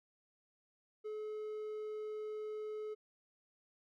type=tone; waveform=triangle; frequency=428 Hz; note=A4; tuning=48 cents flat; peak=-38 dBFS; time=1.04-2.95 s; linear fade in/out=20 ms; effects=none